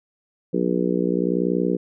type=harmonic tone; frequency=60.7 Hz; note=B1; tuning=29 cents flat; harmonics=3 / 4 / 5 / 6 / 7 / 8; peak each=-24 / -28 / -25 / -26 / -26 / -28 dBFS; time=0.53-1.77 s; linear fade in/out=10 ms; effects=none